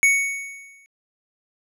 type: tone with exponential decay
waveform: square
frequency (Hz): 2225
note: C#7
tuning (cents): +6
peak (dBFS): -12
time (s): 0.03-0.86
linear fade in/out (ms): 0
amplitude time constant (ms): 180
effects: low-pass 12000 Hz 12 dB/octave